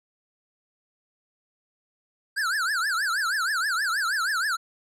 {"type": "tone with vibrato", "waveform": "square", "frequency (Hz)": 1520, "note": "F#6", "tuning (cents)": 46, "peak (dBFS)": -24, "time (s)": [2.36, 4.57], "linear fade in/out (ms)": 20, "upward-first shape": "triangle", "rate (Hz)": 6.3, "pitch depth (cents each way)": 290, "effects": ["low-pass 11000 Hz 12 dB/octave"]}